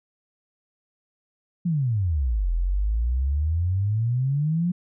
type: exponential two-way sweep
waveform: sine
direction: down then up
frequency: 181.3 to 41.2 to 181.3 Hz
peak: -20 dBFS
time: 1.65-4.72 s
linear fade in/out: 10 ms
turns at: 2.52 s
effects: none